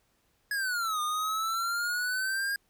square exponential two-way sweep, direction down then up, 1687 to 1211 to 1630 Hz, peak -29 dBFS, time 0.51-2.56 s, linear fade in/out 2 ms, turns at 1.01 s, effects pink hiss -71 dBFS RMS until 2.69 s

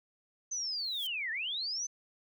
sine linear two-way sweep, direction down then up, 6220 to 1724 to 6220 Hz, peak -33 dBFS, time 0.51-1.87 s, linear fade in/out 10 ms, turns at 1.31 s
violet noise with exponential growth, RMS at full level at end -42 dBFS, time 0.68-1.07 s, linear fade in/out 5 ms, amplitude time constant 84 ms
effects none

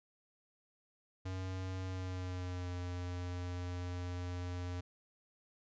square tone with pitch glide, 93.4 to 89.18 Hz, F#2 to F2, +17 to +37 cents, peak -39 dBFS, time 1.25-4.81 s, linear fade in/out 10 ms, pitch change -80 cents, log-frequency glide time 1.85-2.73 s, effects resampled to 16000 Hz

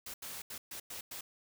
white noise bursts at uneven times, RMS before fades -44 dBFS, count 6, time 0.06-0.14 / 0.22-0.42 / 0.5-0.58 / 0.71-0.8 / 0.9-1.01 / 1.11-1.21 s, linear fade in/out 5 ms, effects none

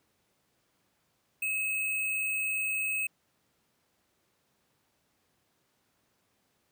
sine tone with sample-and-hold, 2573 Hz, E7, 43 cents flat, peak -28 dBFS, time 1.42-3.07 s, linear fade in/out 5 ms, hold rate 11025 Hz, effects pink hiss -73 dBFS RMS until 6.71 s + high-pass 100 Hz 12 dB/octave

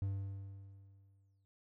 triangle tone with exponential decay, 98 Hz, G2, in tune, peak -31 dBFS, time 0.02-1.45 s, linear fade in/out 0 ms, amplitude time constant 310 ms, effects none

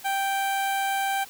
sawtooth tone with notch filter, 784 Hz, G5, in tune, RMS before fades -26 dBFS, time 0.04-1.25 s, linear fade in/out 20 ms, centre 5200 Hz, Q 1.4, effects white hiss -46 dBFS RMS until 1.29 s

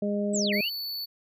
harmonic tone, 204.9 Hz, G#3, 23 cents flat, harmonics 1 / 2 / 3, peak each -27 / -32 / -31 dBFS, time 0.02-0.61 s, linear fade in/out 5 ms
sine linear two-way sweep, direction down then up, 8210 to 1884 to 3110 Hz, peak -27 dBFS, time 0.33-0.7 s, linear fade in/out 20 ms, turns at 0.53 s
square tone, 4467 Hz, C#8, 12 cents sharp, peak -32 dBFS, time 0.52-1.06 s, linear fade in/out 20 ms
effects none

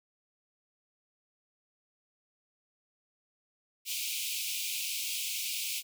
pink high-pass noise, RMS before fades -35 dBFS, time 3.85-5.83 s, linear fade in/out 50 ms, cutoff 2300 Hz, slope 96 dB/octave, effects none

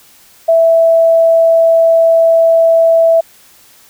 sine tone, 659.3 Hz, E5, in tune, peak -5 dBFS, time 0.48-3.21 s, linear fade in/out 10 ms, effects white hiss -44 dBFS RMS until 3.89 s

